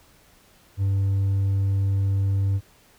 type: tone with hard clipping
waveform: sine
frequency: 98 Hz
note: G2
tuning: in tune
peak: -20 dBFS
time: 0.77-2.61 s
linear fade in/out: 50 ms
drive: 2 dB
effects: pink hiss -56 dBFS RMS until 2.98 s